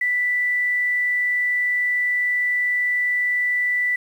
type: tone with quantisation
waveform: sine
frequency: 1975.5 Hz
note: B6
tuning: in tune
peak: -18 dBFS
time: 0.01-3.96 s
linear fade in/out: 5 ms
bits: 8
effects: none